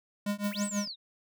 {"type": "tone with tremolo", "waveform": "square", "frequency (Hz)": 204.6, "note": "G#3", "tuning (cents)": -26, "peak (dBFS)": -27, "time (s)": [0.26, 0.88], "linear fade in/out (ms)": 5, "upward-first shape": "triangle", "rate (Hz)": 6.2, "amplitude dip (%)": 100}
{"type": "noise with exponential decay", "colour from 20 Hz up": "violet", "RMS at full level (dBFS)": -42, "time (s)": [0.44, 0.9], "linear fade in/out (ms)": 1, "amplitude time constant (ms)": 100}
{"type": "linear two-way sweep", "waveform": "sine", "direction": "up then down", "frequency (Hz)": [698.5, 8240, 3585], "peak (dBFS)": -36, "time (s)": [0.5, 0.96], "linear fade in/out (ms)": 50, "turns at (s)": 0.65}
{"effects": []}